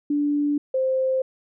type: tone pair in turn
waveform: sine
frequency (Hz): 291.4 / 523.1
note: D4 / C5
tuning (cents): -13 / -1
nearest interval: minor seventh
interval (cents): 1012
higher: second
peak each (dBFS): -19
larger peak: neither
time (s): 0.1-0.58 / 0.74-1.22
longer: neither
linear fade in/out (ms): 5
effects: none